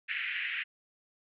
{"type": "band-pass noise", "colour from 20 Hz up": "pink", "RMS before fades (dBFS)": -35, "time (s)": [0.08, 0.64], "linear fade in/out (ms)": 20, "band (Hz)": [1700, 2800], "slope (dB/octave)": 48, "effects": []}